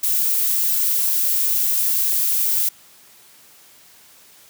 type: noise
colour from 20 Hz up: violet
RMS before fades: -19 dBFS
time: 0.03-2.69 s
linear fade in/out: 5 ms
effects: white hiss -49 dBFS RMS until 4.49 s + high-pass 80 Hz 12 dB/octave